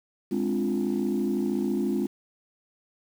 sine chord, D half-diminished seventh, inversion second, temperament equal, 207.7 / 261.6 / 293.7 / 349.2 Hz, Ab3 / C4 / D4 / F4, 0 / 0 / 0 / 0 cents, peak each -27 / -28 / -31 / -28 dBFS, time 0.31-2.07 s, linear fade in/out 10 ms, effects tanh soft clip ceiling -18 dBFS + 8-bit

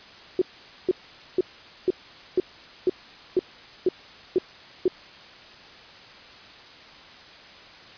sine tone bursts, 366.4 Hz, F#4, 17 cents flat, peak -16 dBFS, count 10, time 0.39-4.88 s, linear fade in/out 2 ms, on 26 ms, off 470 ms, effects white hiss -46 dBFS RMS until 7.97 s + resampled to 11025 Hz

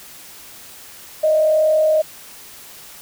sine tone with frequency modulation, 622.3 Hz, D#5, in tune, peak -12 dBFS, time 1.23-2.02 s, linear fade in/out 10 ms, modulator 41.5 Hz, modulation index 0.35, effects white hiss -40 dBFS RMS until 3.01 s

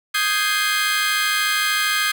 25% pulse chord, Ab major seventh, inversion second, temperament equal, 1244.5 / 1568 / 1661.2 / 2093 Hz, Eb6 / G6 / Ab6 / C7, 0 / 0 / 0 / 0 cents, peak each -20 dBFS, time 0.14-2.12 s, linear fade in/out 10 ms, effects none

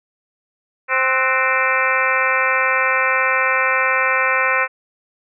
harmonic tone with a mistuned harmonic, 261.6 Hz, C4, in tune, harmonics 2 / 3 / 4 / 5 / 6 / 7 / 8 / 9 / 10, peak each -24 / -29 / -22 / -23 / -22 / -21 / -25 / -22 / -27 dBFS, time 0.88-4.68 s, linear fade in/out 50 ms, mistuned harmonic 6, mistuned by -84 cents, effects none

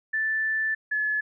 sine tone pair in turn, 1760 / 1712.9 Hz, A6 / A6, 0 / -47 cents, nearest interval unison, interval 47 cents, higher first, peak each -23 dBFS, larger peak neither, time 0.13-0.75 / 0.91-1.21 s, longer first, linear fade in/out 10 ms, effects none

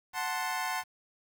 25% pulse chord, F# diminished, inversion none, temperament equal, 740 / 880 / 1046.5 Hz, F#5 / A5 / C6, 0 / 0 / 0 cents, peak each -32 dBFS, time 0.13-0.84 s, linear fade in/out 50 ms, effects 9-bit

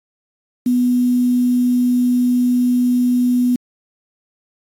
sine tone with quantisation, 246.9 Hz, B3, in tune, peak -12 dBFS, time 0.66-3.56 s, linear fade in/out 5 ms, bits 6, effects AAC 64 kbps

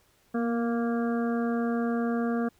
harmonic tone with a mistuned harmonic, 233.1 Hz, A#3, in tune, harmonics 1 / 2 / 3 / 5 / 6 / 7, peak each -26 / -32 / -36 / -40 / -42 / -43 dBFS, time 0.34-2.49 s, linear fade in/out 10 ms, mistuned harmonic 1, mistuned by +20 cents, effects pink hiss -65 dBFS RMS until 2.59 s

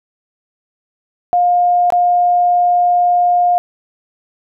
sine tone with dropouts, 709 Hz, F5, 26 cents sharp, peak -9 dBFS, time 1.33-3.58 s, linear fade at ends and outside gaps 0 ms, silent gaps 1.903-1.923 s, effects none

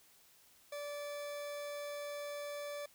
40% pulse tone, 581 Hz, D5, 19 cents flat, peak -40 dBFS, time 0.72-2.86 s, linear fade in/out 5 ms, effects white hiss -65 dBFS RMS until 2.94 s

